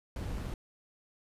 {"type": "noise with amplitude modulation", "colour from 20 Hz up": "brown", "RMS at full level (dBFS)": -36, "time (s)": [0.16, 0.54], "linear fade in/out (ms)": 2, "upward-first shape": "sine", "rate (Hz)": 140, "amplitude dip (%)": 25, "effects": ["resampled to 32000 Hz"]}